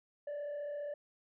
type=tone with frequency modulation; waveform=sine; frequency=583 Hz; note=D5; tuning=13 cents flat; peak=-35 dBFS; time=0.27-0.94 s; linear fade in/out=5 ms; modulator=34.8 Hz; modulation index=0.36; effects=tanh soft clip ceiling -37 dBFS